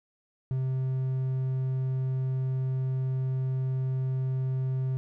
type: tone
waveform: triangle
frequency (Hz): 130.81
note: C3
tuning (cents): 0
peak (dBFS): -24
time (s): 0.51-4.97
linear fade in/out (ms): 0
effects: none